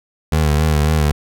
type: tone with vibrato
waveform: 25% pulse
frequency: 76.2 Hz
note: D#2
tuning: 36 cents flat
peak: -9 dBFS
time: 0.32-1.12 s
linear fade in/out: 5 ms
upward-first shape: sine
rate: 3.7 Hz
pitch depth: 59 cents each way
effects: none

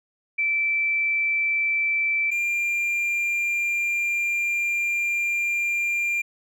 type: tone pair in turn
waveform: sine / triangle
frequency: 2329 / 2389 Hz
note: D7 / D7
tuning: -15 / +29 cents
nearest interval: unison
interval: 44 cents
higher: second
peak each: -20 dBFS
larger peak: neither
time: 0.38-2.31 / 2.31-6.22 s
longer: second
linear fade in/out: 10 ms
effects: none

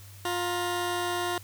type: tone pair together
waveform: 15% pulse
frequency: 353 / 941.3 Hz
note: F4 / A#5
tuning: +19 / +17 cents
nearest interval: octave + perfect fourth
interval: 1698 cents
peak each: -22 / -30 dBFS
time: 0.25-1.38 s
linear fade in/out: 2 ms
effects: added 98 Hz sine -46 dBFS peak until 1.43 s + white hiss -52 dBFS RMS until 1.43 s

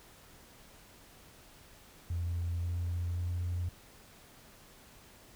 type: tone with pitch steps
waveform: triangle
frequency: 85.7 / 86.8 / 87.91 Hz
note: F2 / F2 / F2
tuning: -32 / -10 / +12 cents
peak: -28 dBFS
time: 2.1-3.69 s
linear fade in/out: 5 ms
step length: 530 ms
effects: tanh soft clip ceiling -28 dBFS + pink hiss -57 dBFS RMS until 5.35 s

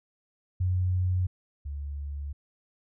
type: tone pair in turn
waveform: sine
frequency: 91.3 / 71.53 Hz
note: F#2 / D2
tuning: -23 / -45 cents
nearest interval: major third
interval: 422 cents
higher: first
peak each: -23 / -32 dBFS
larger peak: first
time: 0.6-1.27 / 1.65-2.33 s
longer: second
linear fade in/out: 10 ms
effects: none

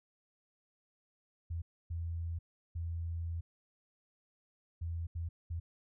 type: tone bursts at uneven times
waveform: sine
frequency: 83.8 Hz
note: E2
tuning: 29 cents sharp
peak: -35 dBFS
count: 6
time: 1.5-1.62 / 1.9-2.39 / 2.75-3.41 / 4.81-5.07 / 5.15-5.29 / 5.5-5.6 s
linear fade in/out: 10 ms
effects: none

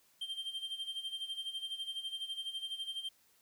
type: tone with tremolo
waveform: triangle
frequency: 3159 Hz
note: G7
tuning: 13 cents sharp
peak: -34 dBFS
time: 0.21-3.09 s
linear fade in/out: 5 ms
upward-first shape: sine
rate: 12 Hz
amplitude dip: 75%
effects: white hiss -69 dBFS RMS until 3.41 s

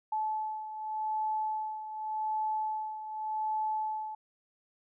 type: beating tone pair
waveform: sine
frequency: 865 / 865.86 Hz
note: A5 / A5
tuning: -30 / -28 cents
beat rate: 0.86 Hz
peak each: -32 / -38 dBFS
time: 0.12-4.15 s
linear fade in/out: 5 ms
effects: none

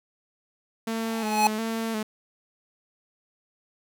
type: tone with vibrato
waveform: sawtooth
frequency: 220.4 Hz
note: A3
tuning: 3 cents sharp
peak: -23 dBFS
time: 0.87-2.03 s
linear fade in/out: 5 ms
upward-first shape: square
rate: 1.4 Hz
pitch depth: 40 cents each way
type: tone with exponential growth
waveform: square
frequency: 845 Hz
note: G#5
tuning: 30 cents sharp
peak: -16 dBFS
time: 1.01-1.47 s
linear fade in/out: 1 ms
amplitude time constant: 100 ms
effects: none

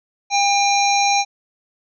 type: harmonic tone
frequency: 802 Hz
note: G5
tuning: 39 cents sharp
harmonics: 1 / 3 / 5 / 7 / 8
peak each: -16 / -21 / -23 / -24 / -25 dBFS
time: 0.3-1.25 s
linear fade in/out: 50 ms
effects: none

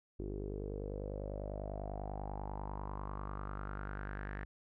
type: tone with low-pass filter sweep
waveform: sawtooth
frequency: 50.1 Hz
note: G1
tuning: 38 cents sharp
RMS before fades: -42 dBFS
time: 0.19-4.45 s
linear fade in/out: 5 ms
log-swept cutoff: 370 to 1800 Hz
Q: 5.7
effects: none

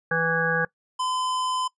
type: harmonic tone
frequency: 164.81 Hz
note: E3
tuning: in tune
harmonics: 1 / 3 / 5 / 7 / 9 / 10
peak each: -30 / -27 / -32 / -32 / -28 / -24 dBFS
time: 0.11-0.65 s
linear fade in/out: 5 ms
type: tone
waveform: square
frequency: 1019 Hz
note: C6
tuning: 46 cents flat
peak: -25 dBFS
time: 0.99-1.68 s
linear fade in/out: 10 ms
effects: noise-tail reverb RT60 0.1 s tail -20 dB re dry + resampled to 22050 Hz

